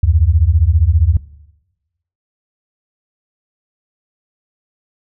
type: beating tone pair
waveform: sine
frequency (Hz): 73.42 / 88.42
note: D2 / F2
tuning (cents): 0 / +22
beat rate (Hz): 15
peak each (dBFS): -11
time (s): 0.03-1.17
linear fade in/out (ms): 5
effects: noise-tail reverb RT60 1.0 s tail -20 dB re dry